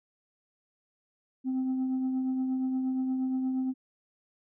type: tone with tremolo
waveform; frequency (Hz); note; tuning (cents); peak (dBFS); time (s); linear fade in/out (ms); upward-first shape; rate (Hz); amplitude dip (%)
sine; 259.9; C4; -11; -23; 1.44-3.74; 50; triangle; 8.5; 40
effects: tanh soft clip ceiling -25 dBFS